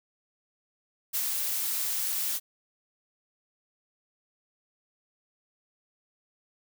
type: noise with ADSR envelope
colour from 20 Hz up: blue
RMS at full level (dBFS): -28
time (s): 1.13-2.4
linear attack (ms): 23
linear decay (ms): 54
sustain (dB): -2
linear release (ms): 41
effects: none